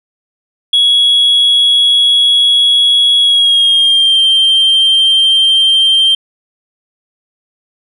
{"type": "tone with pitch glide", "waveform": "sine", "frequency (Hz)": [3342, 3154], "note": ["G#7", "G7"], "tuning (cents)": [10, 10], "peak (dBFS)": -4, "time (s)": [0.73, 6.15], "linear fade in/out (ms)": 5, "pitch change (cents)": -100, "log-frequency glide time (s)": [3.2, 4.2], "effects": ["tanh soft clip ceiling -4 dBFS"]}